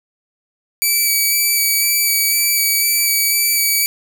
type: tone with vibrato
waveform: 5% pulse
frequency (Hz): 2298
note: D7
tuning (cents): -38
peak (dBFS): -4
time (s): 0.82-3.86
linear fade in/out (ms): 0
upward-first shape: square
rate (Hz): 2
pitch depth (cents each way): 12
effects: none